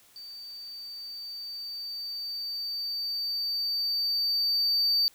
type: tone with level ramp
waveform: triangle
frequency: 4608 Hz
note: D8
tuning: 34 cents flat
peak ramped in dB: -40 to -20 dBFS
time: 0.16-5.08 s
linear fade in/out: 0 ms
effects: white hiss -59 dBFS RMS until 5.14 s